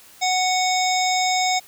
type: harmonic tone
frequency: 740 Hz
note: F#5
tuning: in tune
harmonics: 1 / 3 / 5 / 7 / 9 / 10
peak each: -20 / -25 / -27 / -28 / -30 / -30 dBFS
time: 0.21-1.6 s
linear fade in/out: 20 ms
effects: white hiss -48 dBFS RMS until 1.67 s